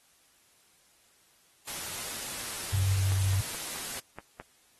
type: noise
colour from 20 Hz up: white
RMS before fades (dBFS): -37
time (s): 1.67-4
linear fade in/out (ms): 10
type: tone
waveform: sine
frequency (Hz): 96.5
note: G2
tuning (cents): -27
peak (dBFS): -24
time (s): 2.73-3.41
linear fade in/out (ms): 5
type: click train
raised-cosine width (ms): 0.5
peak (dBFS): -26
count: 7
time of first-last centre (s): 3.12-4.399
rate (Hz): 4.69
effects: white hiss -64 dBFS RMS until 4.79 s + AAC 32 kbps